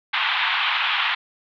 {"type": "band-pass noise", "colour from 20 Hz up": "white", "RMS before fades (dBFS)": -22, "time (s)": [0.13, 1.15], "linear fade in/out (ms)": 10, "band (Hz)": [820, 3500], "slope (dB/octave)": 48, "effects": []}